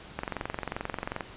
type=click train; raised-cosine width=0.5 ms; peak=-16 dBFS; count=24; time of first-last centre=0.19-1.208 s; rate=22.6 Hz; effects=pink hiss -47 dBFS RMS until 1.36 s + resampled to 8000 Hz